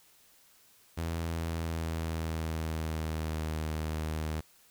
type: tone with pitch glide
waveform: sawtooth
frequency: 82.9 to 78.25 Hz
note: E2 to D#2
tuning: +10 to +10 cents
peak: -28 dBFS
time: 0.97-4.41 s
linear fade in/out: 10 ms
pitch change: -100 cents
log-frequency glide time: 1.28-3.56 s
effects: white hiss -62 dBFS RMS until 4.7 s